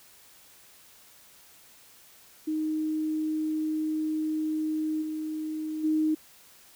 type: tone with level steps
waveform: sine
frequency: 311.1 Hz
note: D#4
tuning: in tune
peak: -26 / -30 / -22 dBFS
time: 2.47-6.15 s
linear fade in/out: 10 ms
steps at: 5.01 / 5.83 s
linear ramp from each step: 20 ms
effects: white hiss -55 dBFS RMS until 6.75 s